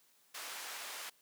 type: band-pass noise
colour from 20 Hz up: pink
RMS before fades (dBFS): -45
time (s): 0.34-1.1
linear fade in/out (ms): 10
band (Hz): 910 to 15000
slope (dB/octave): 12
effects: white hiss -69 dBFS RMS until 1.21 s + high-pass 150 Hz 12 dB/octave